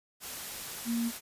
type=tone in noise; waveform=sine; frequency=233.1 Hz; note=A#3; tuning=in tune; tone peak=-28 dBFS; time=0.85-1.12 s; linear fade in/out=50 ms; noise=white; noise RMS=-40 dBFS; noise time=0.2-1.21 s; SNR=+9 dB; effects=resampled to 32000 Hz